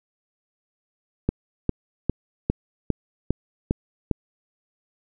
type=click train; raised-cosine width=3 ms; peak=-7 dBFS; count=8; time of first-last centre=1.29-4.113 s; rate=2.48 Hz; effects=none